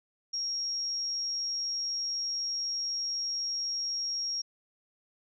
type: tone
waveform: sine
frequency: 5588 Hz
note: F8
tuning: in tune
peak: -30 dBFS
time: 0.33-4.42 s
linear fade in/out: 10 ms
effects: none